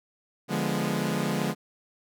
sawtooth chord, D diminished seventh, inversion none, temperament equal with one note detuned, 146.83 / 174.61 / 207.7 / 245 Hz, D3 / F3 / Ab3 / Cb4, 0 / 0 / 0 / -14 cents, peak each -28 / -27 / -26 / -29 dBFS, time 0.48-1.55 s, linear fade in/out 50 ms, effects none

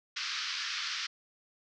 white band-pass noise, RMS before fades -36 dBFS, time 0.16-1.07 s, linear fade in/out 10 ms, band 1200 to 5500 Hz, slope 48 dB/octave, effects none

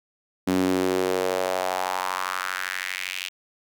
sawtooth tone with high-pass filter sweep, 92.6 Hz, F#2, 2 cents sharp, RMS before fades -26 dBFS, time 0.47-3.29 s, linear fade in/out 10 ms, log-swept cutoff 240 to 2800 Hz, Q 3, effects none

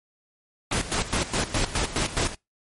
pink noise with tremolo, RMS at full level -24 dBFS, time 0.71-2.35 s, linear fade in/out 5 ms, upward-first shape square, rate 4.8 Hz, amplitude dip 75%, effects noise-tail reverb RT60 0.2 s tail -24 dB re dry + MP3 48 kbps

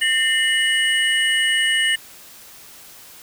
sine tone cluster, 1811 / 2085 / 2930 / 8650 Hz, A6 / C7 / F#7 / C#9, +49 / -7 / -18 / -43 cents, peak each -19 / -26 / -19 / -28 dBFS, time 0.01-1.96 s, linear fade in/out 10 ms, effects white hiss -43 dBFS RMS until 3.22 s

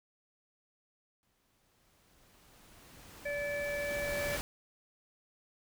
pink noise with exponential growth, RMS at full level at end -37 dBFS, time 1.23-4.41 s, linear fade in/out 0 ms, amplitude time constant 690 ms
harmonic tone, 578 Hz, D5, 28 cents flat, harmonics 1 / 3 / 4, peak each -35 / -40 / -41 dBFS, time 3.25-4.37 s, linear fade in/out 10 ms
effects none

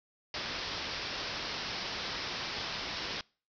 white low-pass noise, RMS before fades -38 dBFS, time 0.34-3.21 s, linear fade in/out 2 ms, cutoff 5500 Hz, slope 96 dB/octave, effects noise-tail reverb RT60 0.4 s tail -26 dB re dry

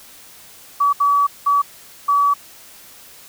sine tone bursts at uneven times, 1142 Hz, D6, 49 cents flat, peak -12 dBFS, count 4, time 0.8-0.93 / 1-1.27 / 1.46-1.62 / 2.08-2.34 s, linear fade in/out 10 ms, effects white hiss -43 dBFS RMS until 3.28 s

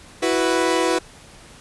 sawtooth chord, E suspended second, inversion none, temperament equal, 329.6 / 370 / 493.9 Hz, E4 / F#4 / B4, 0 / 0 / 0 cents, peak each -18 dBFS, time 0.22-0.99 s, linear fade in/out 10 ms, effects pink hiss -45 dBFS RMS until 1.6 s + resampled to 24000 Hz

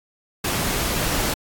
pink noise, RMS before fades -23 dBFS, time 0.44-1.34 s, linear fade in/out 5 ms, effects AAC 64 kbps

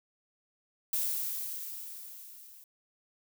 violet noise with level ramp, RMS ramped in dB -30 to -54 dBFS, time 0.93-2.64 s, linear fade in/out 2 ms, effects none

